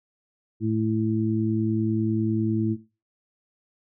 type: harmonic tone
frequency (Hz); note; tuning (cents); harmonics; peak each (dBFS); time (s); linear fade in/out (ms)
110; A2; 0; 1 / 2 / 3; -26 / -26 / -26; 0.6-2.77; 50
effects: noise-tail reverb RT60 0.3 s tail -17 dB re dry